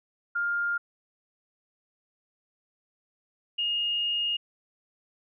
sine tone pair in turn, 1405 / 2849 Hz, F6 / F7, +10 / +34 cents, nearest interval octave, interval 1224 cents, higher second, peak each -25 dBFS, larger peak neither, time 0.35-0.78 / 3.58-4.37 s, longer second, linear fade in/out 10 ms, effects none

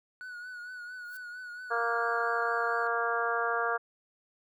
triangle tone with vibrato, 1470 Hz, F#6, 12 cents flat, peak -38 dBFS, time 0.21-2.87 s, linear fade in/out 0 ms, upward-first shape triangle, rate 4.4 Hz, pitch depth 52 cents each way
violet noise with exponential growth, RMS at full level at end -48 dBFS, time 0.96-1.17 s, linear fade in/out 2 ms, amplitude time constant 44 ms
harmonic tone, 233.1 Hz, A#3, in tune, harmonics 2 / 3 / 4 / 5 / 6 / 7, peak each -34 / -34 / -38 / -33 / -33 / -35 dBFS, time 1.7-3.78 s, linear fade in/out 20 ms
effects none

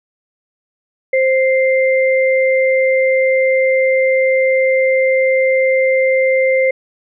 sine tone pair together, 524.2 / 2093 Hz, C5 / C7, +3 / 0 cents, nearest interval 2 octaves, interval 2397 cents, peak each -11 / -17 dBFS, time 1.13-6.71 s, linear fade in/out 5 ms, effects none

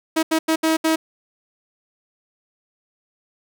sawtooth tone bursts at uneven times, 320 Hz, D#4, 49 cents sharp, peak -12 dBFS, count 5, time 0.16-0.23 / 0.31-0.39 / 0.48-0.56 / 0.63-0.77 / 0.84-0.96 s, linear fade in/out 10 ms, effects none

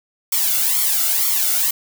blue noise with flanger, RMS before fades -18 dBFS, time 0.32-1.71 s, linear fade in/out 5 ms, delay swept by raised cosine 0.9 to 1.44 ms, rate 2.1 Hz, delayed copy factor +0.8, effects none

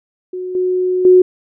sine tone with level steps, 366.4 Hz, F#4, 17 cents flat, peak -21 / -13 / -4 dBFS, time 0.33-1.22 s, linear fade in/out 5 ms, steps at 0.55 / 1.05 s, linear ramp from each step 2 ms, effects none

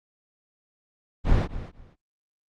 brown noise with echo, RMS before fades -19 dBFS, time 1.24-1.48 s, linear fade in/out 50 ms, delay 240 ms, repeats 2, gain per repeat -14 dB, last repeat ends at 1.96 s, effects low-pass 4000 Hz 12 dB/octave + Opus 24 kbps

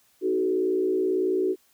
sine tone with frequency modulation, 373.3 Hz, F#4, 15 cents sharp, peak -21 dBFS, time 0.21-1.56 s, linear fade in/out 50 ms, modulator 58.4 Hz, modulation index 0.87, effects white hiss -63 dBFS RMS until 1.73 s

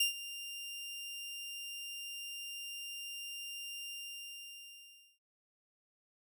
sawtooth tone with ADSR envelope, 2794 Hz, F7, in tune, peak -23 dBFS, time 0-5.19 s, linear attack 6 ms, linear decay 120 ms, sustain -16 dB, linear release 1300 ms, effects none

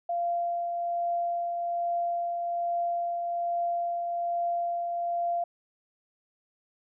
sine tone with tremolo, 691 Hz, F5, 19 cents flat, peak -25 dBFS, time 0.09-5.44 s, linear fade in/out 5 ms, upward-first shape triangle, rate 1.2 Hz, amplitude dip 35%, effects none

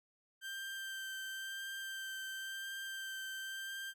30% pulse tone with vibrato, 1568 Hz, G6, in tune, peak -39 dBFS, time 0.41-3.94 s, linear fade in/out 50 ms, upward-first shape sine, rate 0.96 Hz, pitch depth 13 cents each way, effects none

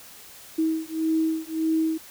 sine beating tone pair, 319.1 / 320.8 Hz, D#4 / E4, +44 / -47 cents, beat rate 1.7 Hz, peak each -25 dBFS, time 0.58-1.98 s, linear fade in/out 10 ms, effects white hiss -46 dBFS RMS until 2.1 s

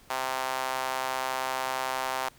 sawtooth tone with high-pass filter, 130.81 Hz, C3, in tune, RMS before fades -31 dBFS, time 0.1-2.29 s, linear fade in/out 5 ms, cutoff 840 Hz, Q 2, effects pink hiss -57 dBFS RMS until 2.38 s

